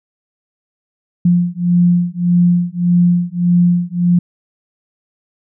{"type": "beating tone pair", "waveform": "sine", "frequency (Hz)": [174.61, 176.31], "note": ["F3", "F3"], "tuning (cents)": [0, 17], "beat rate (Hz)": 1.7, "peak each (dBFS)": -13, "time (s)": [1.25, 4.19], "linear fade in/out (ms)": 5, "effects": []}